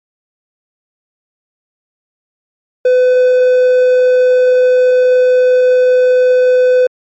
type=tone; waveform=triangle; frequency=504 Hz; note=B4; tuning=35 cents sharp; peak=-4 dBFS; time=2.85-6.87 s; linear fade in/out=5 ms; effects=MP3 32 kbps